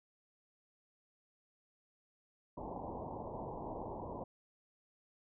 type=low-pass noise; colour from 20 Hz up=white; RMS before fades=-44 dBFS; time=2.57-4.24 s; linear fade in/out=5 ms; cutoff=1000 Hz; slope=96 dB/octave; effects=none